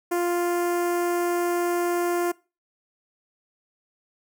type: tone with notch filter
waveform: sawtooth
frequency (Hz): 349.2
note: F4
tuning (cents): 0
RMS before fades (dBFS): -24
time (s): 0.11-2.32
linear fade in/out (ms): 10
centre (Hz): 3800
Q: 0.6
effects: noise-tail reverb RT60 0.3 s tail -22 dB re dry